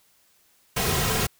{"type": "noise with comb filter", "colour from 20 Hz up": "pink", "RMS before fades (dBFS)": -24, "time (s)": [0.76, 1.27], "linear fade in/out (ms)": 10, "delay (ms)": 3.4, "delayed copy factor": -0.7, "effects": ["white hiss -62 dBFS RMS until 1.39 s"]}